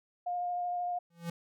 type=tone with vibrato; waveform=sine; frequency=710 Hz; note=F5; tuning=28 cents sharp; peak=-31 dBFS; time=0.26-0.99 s; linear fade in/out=10 ms; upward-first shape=square; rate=13 Hz; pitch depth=8 cents each way
type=tone with exponential growth; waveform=square; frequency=169.5 Hz; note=E3; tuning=49 cents sharp; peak=-32 dBFS; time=1.1-1.3 s; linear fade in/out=5 ms; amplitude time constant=42 ms
effects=none